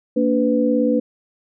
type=tone cluster; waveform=sine; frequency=230.8 / 288.4 / 499.1 Hz; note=A#3 / D4 / B4; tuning=-17 / -31 / +18 cents; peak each=-19 dBFS; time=0.16-1 s; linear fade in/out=10 ms; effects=none